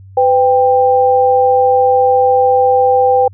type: tone pair together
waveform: sine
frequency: 503.7 / 790 Hz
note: B4 / G5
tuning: +34 / +13 cents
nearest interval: minor sixth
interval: 779 cents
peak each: -10 dBFS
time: 0.17-3.28 s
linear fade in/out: 5 ms
effects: added 96 Hz sine -34 dBFS peak until 3.33 s